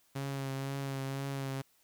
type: tone with vibrato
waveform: sawtooth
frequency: 136.6 Hz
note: C#3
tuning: 25 cents flat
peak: -31 dBFS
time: 0.15-1.62 s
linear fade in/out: 10 ms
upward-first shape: triangle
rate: 2 Hz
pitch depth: 27 cents each way
effects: white hiss -69 dBFS RMS until 1.83 s